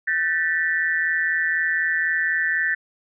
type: tone cluster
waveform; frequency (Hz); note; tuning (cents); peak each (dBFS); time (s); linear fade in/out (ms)
sine; 1532 / 1774 / 1938; G6 / A6 / B6; -40 / +14 / -33; -26 / -21 / -26; 0.07-2.75; 10
effects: none